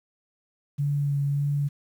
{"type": "tone with vibrato", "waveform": "sine", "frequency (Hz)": 142.6, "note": "C#3", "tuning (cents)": 49, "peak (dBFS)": -22, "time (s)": [0.78, 1.69], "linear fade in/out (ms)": 20, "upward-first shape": "sine", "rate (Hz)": 1.7, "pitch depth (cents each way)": 16, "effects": ["9-bit"]}